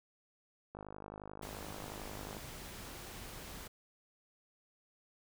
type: click train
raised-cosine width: 1 ms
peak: -32 dBFS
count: 84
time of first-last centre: 0.75-2.368 s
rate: 51.3 Hz
type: noise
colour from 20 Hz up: pink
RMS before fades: -48 dBFS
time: 1.42-3.68 s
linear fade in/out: 10 ms
effects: none